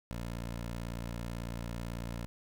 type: tone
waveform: 15% pulse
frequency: 58.1 Hz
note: A#1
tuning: 5 cents flat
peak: -31 dBFS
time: 0.11-2.26 s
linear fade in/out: 0 ms
effects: none